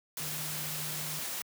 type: tone in noise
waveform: sine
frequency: 153.1 Hz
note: D#3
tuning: 28 cents flat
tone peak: -42 dBFS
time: 0.2-1.19 s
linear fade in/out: 2 ms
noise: white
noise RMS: -37 dBFS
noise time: 0.17-1.42 s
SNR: -8 dB
effects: high-pass 100 Hz 12 dB/octave